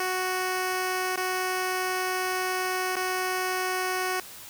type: tone with dropouts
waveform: 10% pulse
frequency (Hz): 370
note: F#4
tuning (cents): 0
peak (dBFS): -18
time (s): 0-4.2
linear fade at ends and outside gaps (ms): 2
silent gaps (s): 1.16-1.175 / 2.957-2.966
effects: white hiss -44 dBFS RMS until 4.49 s